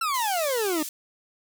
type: exponential sweep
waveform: 40% pulse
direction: down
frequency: 1376 to 293.7 Hz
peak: -23 dBFS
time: 0.01-0.83 s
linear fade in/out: 5 ms
type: high-pass noise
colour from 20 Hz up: pink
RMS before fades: -35 dBFS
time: 0.14-0.89 s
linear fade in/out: 2 ms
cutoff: 5500 Hz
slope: 12 dB/octave
effects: none